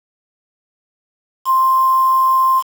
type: tone with quantisation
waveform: sine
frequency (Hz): 1049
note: C6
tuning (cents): +4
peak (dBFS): -10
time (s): 1.45-2.63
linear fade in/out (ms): 50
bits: 5
effects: none